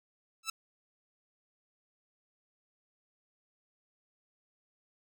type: tone with exponential growth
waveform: 10% pulse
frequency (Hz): 1318.5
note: E6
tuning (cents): 0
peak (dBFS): -21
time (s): 0.43-0.5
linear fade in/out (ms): 5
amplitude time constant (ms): 15
effects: none